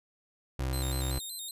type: tone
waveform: 30% pulse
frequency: 65.2 Hz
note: C2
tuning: 5 cents flat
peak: -27 dBFS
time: 0.59-1.19 s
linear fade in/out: 5 ms
type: tone with vibrato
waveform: 15% pulse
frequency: 3892 Hz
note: B7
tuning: 26 cents flat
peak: -31 dBFS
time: 0.73-1.51 s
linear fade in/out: 2 ms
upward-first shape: square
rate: 5.3 Hz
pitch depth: 87 cents each way
effects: resampled to 32000 Hz